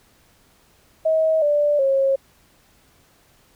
sine tone with pitch steps, 637 / 587.5 / 541.9 Hz, D#5 / D5 / C#5, +41 / +1 / -39 cents, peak -15 dBFS, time 1.05-2.16 s, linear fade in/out 10 ms, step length 370 ms, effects pink hiss -57 dBFS RMS until 3.55 s

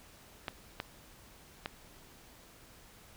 clicks, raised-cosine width 0.3 ms, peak -19 dBFS, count 3, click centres 0.482 / 0.801 / 1.659 s, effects pink hiss -57 dBFS RMS until 3.16 s

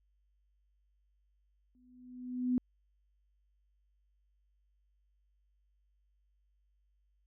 sine tone with exponential growth, 250 Hz, B3, 21 cents sharp, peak -25 dBFS, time 1.75-2.58 s, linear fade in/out 0 ms, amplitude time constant 180 ms, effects added 50 Hz sine -70 dBFS peak until 7.26 s

